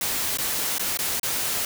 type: noise with dropouts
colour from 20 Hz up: white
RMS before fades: -26 dBFS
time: 0.01-1.65 s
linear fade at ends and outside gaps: 2 ms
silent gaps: 0.373-0.385 / 0.783-0.795 / 0.973-0.989 / 1.197-1.231 s
effects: none